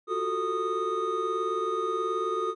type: tone cluster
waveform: triangle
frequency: 357 / 375.6 / 443.9 / 1236 Hz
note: F4 / F#4 / A4 / D#6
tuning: +38 / +26 / +15 / -12 cents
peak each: -33 / -31 / -30 / -28 dBFS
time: 0.07-2.55 s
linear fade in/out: 50 ms
effects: resampled to 22050 Hz